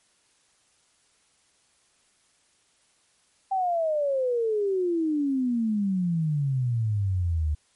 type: exponential sweep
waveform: sine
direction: down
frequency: 784 to 73.42 Hz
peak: -22 dBFS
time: 3.51-7.55 s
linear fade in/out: 10 ms
effects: white hiss -65 dBFS RMS until 7.75 s + MP3 48 kbps